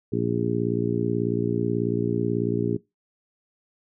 harmonic tone, 58.27 Hz, A#1, in tune, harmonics 2 / 3 / 4 / 5 / 6 / 7, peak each -29 / -29 / -29 / -29 / -29 / -29 dBFS, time 0.12-2.77 s, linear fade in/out 10 ms, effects noise-tail reverb RT60 0.2 s tail -21 dB re dry

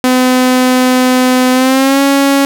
sawtooth tone with pitch glide, 254.1 to 277.1 Hz, B3 to C#4, +49 to -1 cents, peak -3 dBFS, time 0.04-2.45 s, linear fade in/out 0 ms, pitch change +150 cents, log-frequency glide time 1.52-2.01 s, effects none

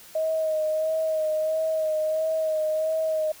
sine tone with vibrato, 629 Hz, D#5, 19 cents sharp, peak -22 dBFS, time 0.15-3.32 s, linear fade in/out 5 ms, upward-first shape sine, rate 1.5 Hz, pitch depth 25 cents each way, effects white hiss -48 dBFS RMS until 3.4 s

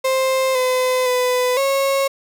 35% pulse tone with pitch steps, 525 / 509 / 500 / 547 Hz, C5 / C5 / B4 / C#5, +6 / -48 / +21 / -23 cents, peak -14 dBFS, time 0.04-2.08 s, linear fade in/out 10 ms, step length 510 ms, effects none

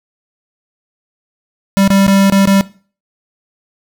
square tone with dropouts, 196 Hz, G3, in tune, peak -8 dBFS, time 1.77-2.61 s, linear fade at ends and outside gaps 0 ms, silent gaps 1.877-1.903 / 2.066-2.079 / 2.299-2.323 / 2.455-2.474 s, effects noise-tail reverb RT60 0.4 s tail -19 dB re dry

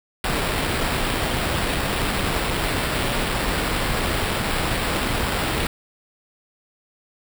pink noise with sample-and-hold, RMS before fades -23 dBFS, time 0.24-5.67 s, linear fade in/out 2 ms, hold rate 6300 Hz, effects none

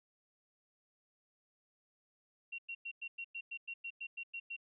sine tone bursts, 2743 Hz, F7, 32 cents flat, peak -40 dBFS, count 13, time 2.52-4.565 s, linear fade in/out 10 ms, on 65 ms, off 100 ms, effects none

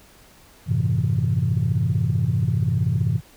sine chord, F# half-diminished seventh, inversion none, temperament equal with one note detuned, 94.72 / 110 / 130.81 / 164.81 Hz, F#2 / A2 / C3 / E3, +41 / 0 / 0 / 0 cents, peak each -24 / -22 / -22 / -24 dBFS, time 0.66-3.21 s, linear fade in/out 50 ms, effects tanh soft clip ceiling -11 dBFS + pink hiss -51 dBFS RMS until 3.36 s

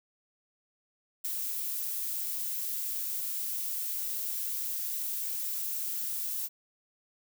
violet noise with ADSR envelope, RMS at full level -32 dBFS, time 1.24-6.49 s, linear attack 11 ms, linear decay 18 ms, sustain -2 dB, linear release 38 ms, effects none

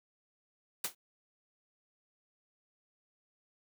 white noise with exponential decay, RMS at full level -29 dBFS, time 0.84-0.95 s, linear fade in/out 5 ms, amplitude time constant 23 ms, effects high-pass 150 Hz 12 dB/octave

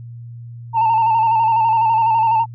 sine tone with vibrato, 897 Hz, A5, 33 cents sharp, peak -10 dBFS, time 0.73-2.46 s, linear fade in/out 50 ms, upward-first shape square, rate 12 Hz, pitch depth 43 cents each way, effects tanh soft clip ceiling -10 dBFS + added 118 Hz sine -31 dBFS peak until 2.54 s

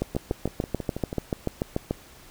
two click trains, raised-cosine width 2 ms, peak -11 / -17 dBFS, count 14 / 7, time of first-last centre 0.02-1.91 / 0.15-1.129 s, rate 6.88 / 6.13 Hz, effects pink hiss -50 dBFS RMS until 2.3 s

